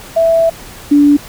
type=tone pair in turn; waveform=sine; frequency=660 / 289.6 Hz; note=E5 / D4; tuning=+2 / -24 cents; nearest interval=octave + major second; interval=1426 cents; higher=first; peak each=-7 / -4 dBFS; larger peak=second; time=0.16-0.5 / 0.91-1.17 s; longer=first; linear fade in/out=10 ms; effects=pink hiss -33 dBFS RMS until 1.28 s